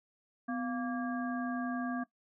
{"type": "harmonic tone with a mistuned harmonic", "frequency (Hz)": 232.4, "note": "A#3", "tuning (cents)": -5, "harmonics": [1, 3, 5, 7], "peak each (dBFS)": [-34, -41, -43, -43], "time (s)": [0.48, 2.04], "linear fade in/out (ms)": 10, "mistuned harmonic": 1, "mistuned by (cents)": 130, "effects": ["noise-tail reverb RT60 0.1 s tail -17 dB re dry"]}